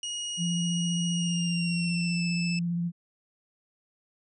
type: tone with pitch glide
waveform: 25% pulse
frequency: 2885 to 2630 Hz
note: F#7 to E7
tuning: -44 to -5 cents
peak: -28 dBFS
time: 0.03-2.59 s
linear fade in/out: 2 ms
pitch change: -161 cents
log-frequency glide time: 1.12-2.24 s
type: tone with vibrato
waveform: sine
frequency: 172 Hz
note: F3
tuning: 26 cents flat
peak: -26 dBFS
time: 0.37-2.92 s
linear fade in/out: 50 ms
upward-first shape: square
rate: 15 Hz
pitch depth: 15 cents each way
effects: resampled to 22050 Hz